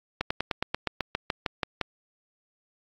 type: slowing click train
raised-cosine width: 0.3 ms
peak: -10 dBFS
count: 13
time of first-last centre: 0.21-1.813 s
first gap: 95 ms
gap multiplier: 1.06
effects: AAC 48 kbps